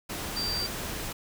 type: tone in noise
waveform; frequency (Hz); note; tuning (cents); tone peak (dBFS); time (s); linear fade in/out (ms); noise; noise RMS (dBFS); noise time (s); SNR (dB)
sine; 4699; D8; 0; -29; 0.36-0.67; 10; pink; -35; 0.09-1.13; +3
effects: none